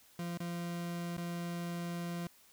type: tone with dropouts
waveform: 40% pulse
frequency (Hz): 172.4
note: F3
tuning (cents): -22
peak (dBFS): -36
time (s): 0.19-2.27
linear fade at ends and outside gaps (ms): 2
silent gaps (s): 0.375-0.402 / 1.168-1.178
effects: white hiss -63 dBFS RMS until 2.52 s